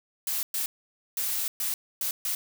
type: noise bursts at uneven times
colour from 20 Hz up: blue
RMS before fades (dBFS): -29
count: 6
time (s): 0.27-0.43 / 0.54-0.66 / 1.17-1.48 / 1.6-1.74 / 2.01-2.11 / 2.25-2.35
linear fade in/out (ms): 2
effects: none